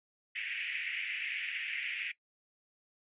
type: band-pass noise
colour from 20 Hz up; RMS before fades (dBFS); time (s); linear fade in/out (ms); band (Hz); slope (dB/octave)
white; -38; 0.35-2.12; 10; 1900 to 2700; 48
effects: noise-tail reverb RT60 0.1 s tail -19 dB re dry + resampled to 8000 Hz